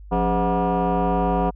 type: tone with frequency modulation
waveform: sine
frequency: 277.2 Hz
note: C#4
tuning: in tune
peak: -16 dBFS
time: 0.11-1.51 s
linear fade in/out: 20 ms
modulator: 228 Hz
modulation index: 3.1
effects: tanh soft clip ceiling -15 dBFS + added 50 Hz sine -38 dBFS peak until 1.55 s